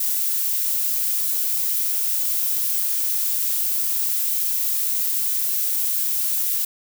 violet noise, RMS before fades -22 dBFS, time 0-6.65 s, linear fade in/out 5 ms, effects none

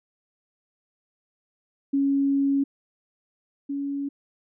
sine tone pair in turn, 277.2 / 280.7 Hz, C#4 / C#4, 0 / +22 cents, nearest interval unison, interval 22 cents, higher second, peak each -19 / -26 dBFS, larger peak first, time 1.93-2.64 / 3.69-4.09 s, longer first, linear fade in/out 10 ms, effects none

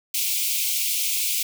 white high-pass noise, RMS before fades -24 dBFS, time 0.14-1.43 s, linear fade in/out 5 ms, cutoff 2200 Hz, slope 96 dB/octave, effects none

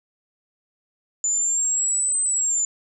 sine exponential two-way sweep, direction up then down, 7020 to 8200 to 7020 Hz, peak -19 dBFS, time 1.24-2.65 s, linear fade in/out 2 ms, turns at 2.21 s, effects none

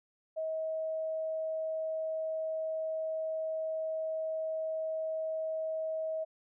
sine tone, 637 Hz, D#5, 41 cents sharp, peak -32 dBFS, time 0.36-6.25 s, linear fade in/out 20 ms, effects none

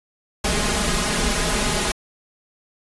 pink noise with comb filter, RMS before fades -21 dBFS, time 0.44-1.92 s, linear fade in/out 5 ms, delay 4.8 ms, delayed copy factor +0.95, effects resampled to 24000 Hz

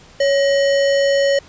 sine tone with sample-and-hold, 557 Hz, C#5, 8 cents sharp, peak -12 dBFS, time 0.2-1.39 s, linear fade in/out 5 ms, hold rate 2450 Hz, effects pink hiss -45 dBFS RMS until 1.48 s + resampled to 16000 Hz

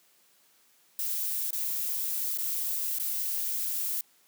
violet noise with dropouts, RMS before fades -31 dBFS, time 0.99-4.01 s, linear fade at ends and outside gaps 2 ms, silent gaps 1.507-1.529 / 2.376-2.384 / 2.986-2.997 s, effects white hiss -64 dBFS RMS until 4.27 s + high-pass 150 Hz 12 dB/octave

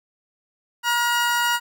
30% pulse tone pair together, 954 / 1429.4 Hz, A#5 / F6, +40 / +40 cents, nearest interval perfect fifth, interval 700 cents, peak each -19 dBFS, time 0.83-1.6 s, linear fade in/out 50 ms, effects none

